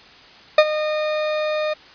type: tone with ADSR envelope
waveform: 40% pulse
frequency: 612 Hz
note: D#5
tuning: 29 cents flat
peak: -5 dBFS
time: 0.58-1.74 s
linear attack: 4 ms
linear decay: 53 ms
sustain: -14 dB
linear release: 12 ms
effects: white hiss -45 dBFS RMS until 1.94 s + resampled to 11025 Hz